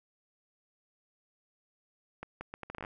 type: accelerating click train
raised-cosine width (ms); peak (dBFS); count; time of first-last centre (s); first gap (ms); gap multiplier
0.5; -25; 11; 2.23-2.849; 180; 0.72
effects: none